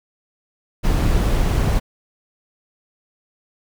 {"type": "noise", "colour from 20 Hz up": "brown", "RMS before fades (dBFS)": -17, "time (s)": [0.83, 1.8], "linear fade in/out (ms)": 20, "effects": []}